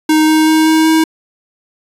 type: tone with pitch steps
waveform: square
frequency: 311.1 / 313.1 / 315.1 / 317.1 / 319.1 Hz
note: D#4 / D#4 / D#4 / D#4 / D#4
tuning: 0 / +11 / +22 / +33 / +44 cents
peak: -8 dBFS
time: 0.09-1.04 s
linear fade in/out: 5 ms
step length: 190 ms
effects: resampled to 32000 Hz